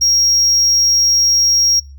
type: tone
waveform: triangle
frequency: 5600 Hz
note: F8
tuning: 4 cents sharp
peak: -9 dBFS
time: 0.01-1.8 s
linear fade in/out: 10 ms
effects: noise-tail reverb RT60 0.3 s tail -22 dB re dry + added 69 Hz sine -33 dBFS peak until 1.98 s